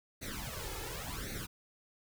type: noise with flanger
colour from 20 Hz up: pink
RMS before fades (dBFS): -41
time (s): 0.21-1.47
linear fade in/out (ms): 20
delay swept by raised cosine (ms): 0.48 to 2.38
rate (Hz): 0.91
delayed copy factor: +0.85
effects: none